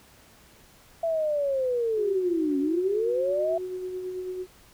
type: linear two-way sweep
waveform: sine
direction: down then up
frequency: 671 to 273.4 to 671 Hz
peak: -23 dBFS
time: 1.03-3.58 s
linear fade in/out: 5 ms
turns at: 2.59 s
type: tone with tremolo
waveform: sine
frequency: 368 Hz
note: F#4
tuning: 9 cents flat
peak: -29 dBFS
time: 1.96-4.47 s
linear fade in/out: 50 ms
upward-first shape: sine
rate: 9.1 Hz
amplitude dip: 35%
effects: pink hiss -55 dBFS RMS until 4.73 s